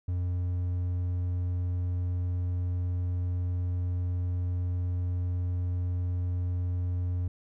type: tone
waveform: triangle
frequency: 89.2 Hz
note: F2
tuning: 37 cents sharp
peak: -25 dBFS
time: 0.08-7.28 s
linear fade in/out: 5 ms
effects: none